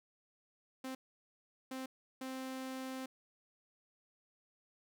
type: tone bursts at uneven times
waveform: sawtooth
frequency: 261.6 Hz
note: C4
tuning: in tune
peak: -37 dBFS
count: 3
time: 0.84-0.95 / 1.71-1.86 / 2.21-3.06 s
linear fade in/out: 5 ms
effects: none